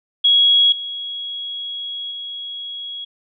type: tone with level steps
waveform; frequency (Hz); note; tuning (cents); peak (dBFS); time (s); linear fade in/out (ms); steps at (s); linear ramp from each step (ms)
sine; 3322; G#7; 0; -10 / -25 / -27; 0.24-3.05; 10; 0.72 / 2.11; 2
effects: none